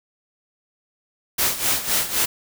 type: noise with tremolo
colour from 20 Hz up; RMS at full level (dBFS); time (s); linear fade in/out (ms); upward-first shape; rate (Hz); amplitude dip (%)
white; -19; 1.38-2.26; 10; sine; 3.9; 75
effects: none